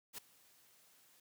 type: noise with ADSR envelope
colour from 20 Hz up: white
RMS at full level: -44 dBFS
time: 0.13-1.2 s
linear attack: 49 ms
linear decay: 8 ms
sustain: -23 dB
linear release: 4 ms
effects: high-pass 80 Hz 12 dB/octave